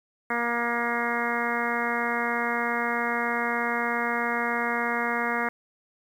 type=harmonic tone; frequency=236.8 Hz; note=A#3; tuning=27 cents sharp; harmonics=1 / 2 / 3 / 4 / 5 / 6 / 7 / 8 / 9; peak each=-33 / -33 / -33 / -33 / -33 / -33 / -33 / -33 / -33 dBFS; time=0.3-5.49 s; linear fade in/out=5 ms; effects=9-bit